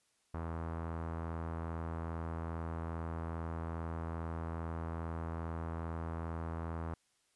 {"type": "tone with low-pass filter", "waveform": "sawtooth", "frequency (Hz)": 82.41, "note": "E2", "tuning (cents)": 0, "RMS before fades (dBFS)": -40, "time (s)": [0.34, 6.94], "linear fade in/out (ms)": 0, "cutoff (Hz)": 1200, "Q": 1.9, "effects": ["white hiss -75 dBFS RMS until 7.35 s", "resampled to 24000 Hz"]}